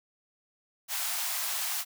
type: high-pass noise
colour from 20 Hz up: white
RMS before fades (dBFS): -32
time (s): 0.88-1.85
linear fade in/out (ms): 50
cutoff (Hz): 630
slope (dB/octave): 96
effects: none